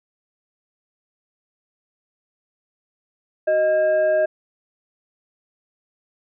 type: tone with frequency modulation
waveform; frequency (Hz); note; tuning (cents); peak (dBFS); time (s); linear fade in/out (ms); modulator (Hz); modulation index
sine; 622.3; D#5; 0; -15; 3.47-4.26; 10; 996; 0.42
effects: none